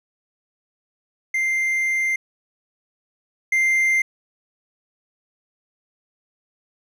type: tone pair in turn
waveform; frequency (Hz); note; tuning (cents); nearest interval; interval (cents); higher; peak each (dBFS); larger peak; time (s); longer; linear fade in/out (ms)
triangle; 2093 / 2093; C7 / C7; 0 / 0; unison; 0; neither; -17 / -14; second; 1.34-2.16 / 3.52-4.02; first; 5
effects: none